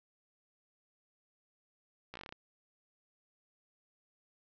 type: slowing click train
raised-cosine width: 0.3 ms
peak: -29 dBFS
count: 9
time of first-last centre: 2.14-2.324 s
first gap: 15 ms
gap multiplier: 1.12
effects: resampled to 16000 Hz + 11-bit